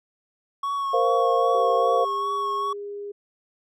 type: tone with vibrato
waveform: triangle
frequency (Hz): 1108.7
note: C#6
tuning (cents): 0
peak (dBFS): -22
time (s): 0.63-2.73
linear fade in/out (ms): 5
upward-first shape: sine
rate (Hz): 2.5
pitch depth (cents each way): 23
type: chord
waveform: sine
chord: Bb suspended second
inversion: none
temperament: just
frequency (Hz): 466.2 / 524.4 / 699.2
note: Bb4 / C5 / F5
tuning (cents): 0 / +4 / +2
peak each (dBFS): -23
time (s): 0.93-2.05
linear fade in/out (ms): 10
type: tone with pitch glide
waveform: sine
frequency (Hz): 394.8 to 407.3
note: G4 to G#4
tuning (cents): +12 to -34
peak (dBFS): -31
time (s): 1.54-3.12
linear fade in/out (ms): 10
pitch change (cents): +54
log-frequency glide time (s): 1.71-2.45
effects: none